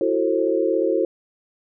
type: chord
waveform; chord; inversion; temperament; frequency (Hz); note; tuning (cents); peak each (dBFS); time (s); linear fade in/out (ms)
sine; F# half-diminished seventh; third; just; 333 / 370 / 444 / 532.8; E4 / F#4 / A4 / C5; +18 / 0 / +16 / +31; -23; 0.01-1.05; 2
effects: none